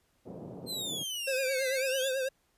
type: band-pass noise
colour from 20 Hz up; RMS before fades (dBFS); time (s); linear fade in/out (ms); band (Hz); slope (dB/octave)
pink; -44; 0.25-1.04; 20; 130 to 640; 24
type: exponential two-way sweep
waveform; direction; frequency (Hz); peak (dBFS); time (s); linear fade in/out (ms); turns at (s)
sawtooth; down then up; 4200 to 1975.5 to 3856; -31; 0.66-2.13; 50; 1.71
type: tone with vibrato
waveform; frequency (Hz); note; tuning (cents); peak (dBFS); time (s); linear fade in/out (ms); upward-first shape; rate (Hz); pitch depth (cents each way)
square; 528; C5; +16; -30; 1.27-2.29; 10; triangle; 9.1; 70
effects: pink hiss -72 dBFS RMS until 2.57 s + resampled to 32000 Hz